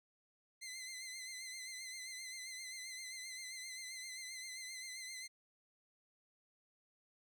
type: tone with vibrato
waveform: 15% pulse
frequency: 2057 Hz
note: C7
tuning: 30 cents flat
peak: -39 dBFS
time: 0.61-5.28 s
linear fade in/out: 20 ms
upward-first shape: triangle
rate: 7.6 Hz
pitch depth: 56 cents each way
effects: none